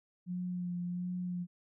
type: tone with vibrato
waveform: sine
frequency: 178.1 Hz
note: F3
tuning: 34 cents sharp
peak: -34 dBFS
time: 0.26-1.47 s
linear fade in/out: 50 ms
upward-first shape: sine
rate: 1.4 Hz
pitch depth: 21 cents each way
effects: none